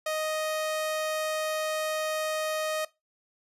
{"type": "tone", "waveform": "sawtooth", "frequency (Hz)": 623, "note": "D#5", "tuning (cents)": 2, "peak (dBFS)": -24, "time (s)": [0.06, 2.85], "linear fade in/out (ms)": 5, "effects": ["noise-tail reverb RT60 0.2 s tail -19 dB re dry", "resampled to 32000 Hz"]}